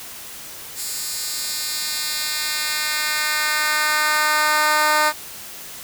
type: tone with high-pass filter sweep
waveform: 10% pulse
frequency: 304.1 Hz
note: D#4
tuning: 40 cents flat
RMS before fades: -21 dBFS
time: 0.75-5.13 s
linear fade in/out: 50 ms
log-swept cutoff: 7000 to 790 Hz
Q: 1
effects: white hiss -36 dBFS RMS until 5.83 s